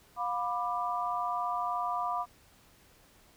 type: chord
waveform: sine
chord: B diminished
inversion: second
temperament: just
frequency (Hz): 711.2 / 987.8 / 1185.3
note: F5 / B5 / D6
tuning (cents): +31 / 0 / +16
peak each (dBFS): -34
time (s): 0.16-2.26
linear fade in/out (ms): 50
effects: pink hiss -61 dBFS RMS until 3.36 s